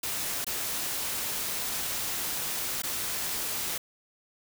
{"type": "noise with dropouts", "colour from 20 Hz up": "white", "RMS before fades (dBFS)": -32, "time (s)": [0.03, 3.78], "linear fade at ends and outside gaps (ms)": 5, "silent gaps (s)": [[0.445, 0.466], [2.821, 2.834]], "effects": []}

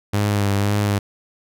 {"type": "tone with vibrato", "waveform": "sawtooth", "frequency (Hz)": 101.6, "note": "G#2", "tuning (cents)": -38, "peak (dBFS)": -13, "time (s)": [0.13, 0.99], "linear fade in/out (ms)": 10, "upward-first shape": "sine", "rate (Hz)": 1.9, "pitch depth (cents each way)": 34, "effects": []}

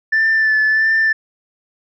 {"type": "tone with vibrato", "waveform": "sine", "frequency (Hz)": 1760, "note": "A6", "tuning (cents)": 0, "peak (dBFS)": -10, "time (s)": [0.12, 1.13], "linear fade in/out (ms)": 10, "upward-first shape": "sine", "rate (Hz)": 1.5, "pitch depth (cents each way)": 25, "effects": ["tanh soft clip ceiling -9 dBFS"]}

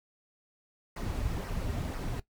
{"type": "noise with flanger", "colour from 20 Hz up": "brown", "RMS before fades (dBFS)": -34, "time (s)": [0.96, 2.2], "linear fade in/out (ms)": 5, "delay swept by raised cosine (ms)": [0.27, 6.17], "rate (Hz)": 2, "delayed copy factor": -0.55, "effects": ["noise-tail reverb RT60 0.1 s tail -17 dB re dry"]}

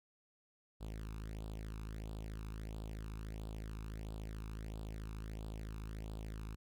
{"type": "tone with flanger", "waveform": "sawtooth", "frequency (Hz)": 53.7, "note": "A1", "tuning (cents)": -41, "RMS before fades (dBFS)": -45, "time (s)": [0.8, 6.56], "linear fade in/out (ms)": 20, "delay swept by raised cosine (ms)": [0.24, 0.8], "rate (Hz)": 1.5, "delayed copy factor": 0.75, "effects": []}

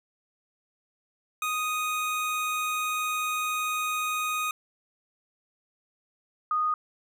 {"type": "tone pair in turn", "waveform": ["25% pulse", "sine"], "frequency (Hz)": [1244.5, 1237.8], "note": ["D#6", "D#6"], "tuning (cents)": [0, -9], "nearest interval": "unison", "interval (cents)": 9, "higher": "first", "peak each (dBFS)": -23, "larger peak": "neither", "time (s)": [[1.42, 4.51], [6.51, 6.74]], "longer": "first", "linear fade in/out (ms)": 2, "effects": []}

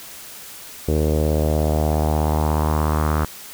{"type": "tone with low-pass filter sweep", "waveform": "sawtooth", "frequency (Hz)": 76.7, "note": "D#2", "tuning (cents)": -24, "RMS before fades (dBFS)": -19, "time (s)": [0.88, 3.25], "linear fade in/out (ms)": 5, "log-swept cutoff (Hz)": [450, 1300], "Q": 3.1, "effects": ["white hiss -38 dBFS RMS until 3.53 s"]}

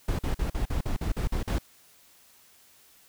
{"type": "noise bursts", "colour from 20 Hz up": "brown", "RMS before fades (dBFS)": -27, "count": 10, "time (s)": [0.08, 1.585], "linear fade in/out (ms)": 5, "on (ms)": 110, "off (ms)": 45, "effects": ["white hiss -58 dBFS RMS until 3.08 s"]}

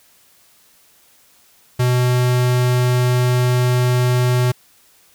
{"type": "tone", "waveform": "square", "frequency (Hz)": 124.5, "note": "B2", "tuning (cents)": 14, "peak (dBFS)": -14, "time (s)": [1.79, 4.52], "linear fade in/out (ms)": 10, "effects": ["white hiss -53 dBFS RMS until 5.14 s"]}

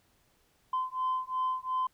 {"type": "beating tone pair", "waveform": "sine", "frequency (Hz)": [1027, 1029.8], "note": ["C6", "C6"], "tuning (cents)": [-33, -28], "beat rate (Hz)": 2.8, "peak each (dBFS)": -31, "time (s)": [0.73, 1.87], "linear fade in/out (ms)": 5, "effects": ["tanh soft clip ceiling -24 dBFS", "pink hiss -69 dBFS RMS until 1.93 s"]}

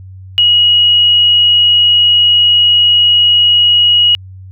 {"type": "tone", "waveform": "sine", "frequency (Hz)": 2900, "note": "F#7", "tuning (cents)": -35, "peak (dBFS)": -5, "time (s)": [0.38, 4.15], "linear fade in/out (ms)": 0, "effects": ["added 94 Hz sine -29 dBFS peak until 4.51 s"]}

